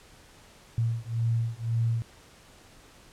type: beating tone pair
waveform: sine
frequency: 114.3 / 116.2 Hz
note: A#2 / A#2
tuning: -34 / -5 cents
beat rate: 1.9 Hz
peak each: -28 dBFS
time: 0.78-2.02 s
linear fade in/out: 0 ms
effects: pink hiss -54 dBFS RMS until 3.12 s + low-pass 10000 Hz 12 dB/octave